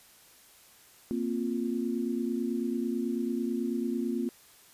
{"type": "chord", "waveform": "sine", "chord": "Bb suspended second", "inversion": "none", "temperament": "just", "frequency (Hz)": [233.1, 262.2, 349.6], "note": ["Bb3", "C4", "F4"], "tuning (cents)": [0, 4, 2], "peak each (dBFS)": [-31, -33, -34], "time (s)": [1.11, 4.29], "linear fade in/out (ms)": 0, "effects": ["white hiss -57 dBFS RMS until 4.73 s", "resampled to 32000 Hz"]}